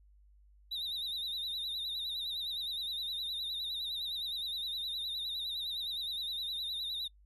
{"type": "tone with vibrato", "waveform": "triangle", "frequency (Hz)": 3787, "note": "A#7", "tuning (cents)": 27, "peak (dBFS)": -34, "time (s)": [0.71, 7.08], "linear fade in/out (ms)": 10, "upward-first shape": "sine", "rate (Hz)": 9.7, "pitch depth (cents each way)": 88, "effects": ["noise-tail reverb RT60 0.1 s tail -23 dB re dry", "added 50 Hz sine -59 dBFS peak until 7.25 s"]}